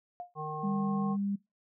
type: tone with exponential decay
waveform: sine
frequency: 709 Hz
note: F5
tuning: 26 cents sharp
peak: -34 dBFS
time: 0.2-0.34 s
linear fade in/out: 0 ms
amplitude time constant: 30 ms
type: harmonic tone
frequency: 153.8 Hz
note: D#3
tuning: 20 cents flat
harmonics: 1 / 3 / 5 / 7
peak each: -40 / -41 / -39 / -39 dBFS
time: 0.35-1.17 s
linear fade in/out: 50 ms
type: tone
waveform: sine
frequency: 200 Hz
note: G3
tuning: 35 cents sharp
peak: -29 dBFS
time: 0.63-1.36 s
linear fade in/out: 10 ms
effects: noise-tail reverb RT60 0.2 s tail -21 dB re dry